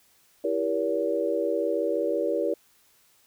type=chord; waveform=sine; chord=E diminished seventh; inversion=none; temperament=just; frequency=329.6 / 395.6 / 474.7 / 569.6 Hz; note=E4 / G4 / Bb4 / Db5; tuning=0 / +16 / +31 / +47 cents; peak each=-30 / -30 / -28 / -28 dBFS; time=0.44-2.54 s; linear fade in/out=5 ms; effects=white hiss -62 dBFS RMS until 3.26 s